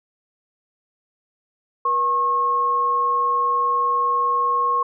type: tone pair together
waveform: sine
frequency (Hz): 483.3 / 1085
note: B4 / C#6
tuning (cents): -38 / -37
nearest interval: octave + major second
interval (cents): 1401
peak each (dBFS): -29 / -17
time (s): 1.85-4.83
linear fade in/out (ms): 5
effects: none